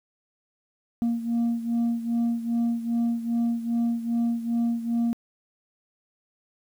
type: beating tone pair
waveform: sine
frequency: 233.1 / 235.6 Hz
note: A#3 / A#3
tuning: 0 / +19 cents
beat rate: 2.5 Hz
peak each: -22 / -26 dBFS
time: 1.02-5.13 s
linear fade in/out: 0 ms
effects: tanh soft clip ceiling -20 dBFS + 9-bit